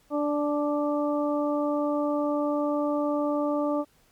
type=harmonic tone with a mistuned harmonic; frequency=293.7 Hz; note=D4; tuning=in tune; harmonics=1 / 2 / 3 / 4; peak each=-26 / -27 / -35 / -34 dBFS; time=0.1-3.85 s; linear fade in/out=50 ms; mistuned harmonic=3; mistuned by=-18 cents; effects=pink hiss -63 dBFS RMS until 4.11 s + MP3 96 kbps